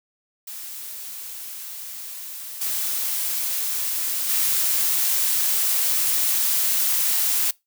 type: noise with level steps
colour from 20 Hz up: blue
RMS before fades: -35 / -25 / -21 dBFS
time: 0.47-7.51 s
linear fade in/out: 5 ms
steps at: 2.61 / 4.29 s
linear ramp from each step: 5 ms
effects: noise-tail reverb RT60 0.2 s tail -23 dB re dry